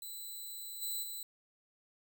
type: tone with level steps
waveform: 5% pulse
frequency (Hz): 3997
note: B7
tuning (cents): +20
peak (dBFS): -35 / -28 / -33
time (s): 0.02-1.23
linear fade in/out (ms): 2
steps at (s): 0.81 / 1.02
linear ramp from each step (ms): 20
effects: none